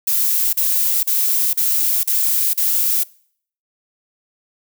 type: noise bursts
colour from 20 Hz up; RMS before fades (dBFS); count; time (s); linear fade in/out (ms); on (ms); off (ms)
violet; -17; 6; 0.07-3.035; 5; 460; 41
effects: noise-tail reverb RT60 0.6 s tail -24 dB re dry